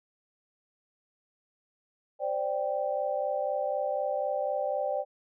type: chord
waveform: sine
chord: C suspended second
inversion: none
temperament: equal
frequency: 523.3 / 587.3 / 784 Hz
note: C5 / D5 / G5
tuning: 0 / 0 / 0 cents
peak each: -33 / -30 / -33 dBFS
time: 2.19-5.05 s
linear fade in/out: 50 ms
effects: none